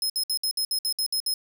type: tone bursts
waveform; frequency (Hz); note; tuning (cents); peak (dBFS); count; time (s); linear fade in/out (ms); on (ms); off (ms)
sawtooth; 5140; E8; -45; -21; 10; 0.02-1.34; 2; 78; 60
effects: none